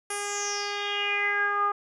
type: tone with low-pass filter sweep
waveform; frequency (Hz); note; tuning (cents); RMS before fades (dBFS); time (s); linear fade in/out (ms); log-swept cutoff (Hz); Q
10% pulse; 408; G#4; -31; -28; 0.1-1.72; 5; 10000 to 1100; 6.5
effects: none